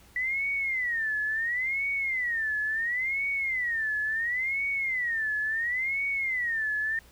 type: tone with vibrato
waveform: sine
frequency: 1955 Hz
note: B6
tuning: 18 cents flat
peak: -26 dBFS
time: 0.16-6.99 s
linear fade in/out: 2 ms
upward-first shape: sine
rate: 0.72 Hz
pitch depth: 230 cents each way
effects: added 60 Hz sine -57 dBFS peak until 7.11 s + pink hiss -57 dBFS RMS until 7.11 s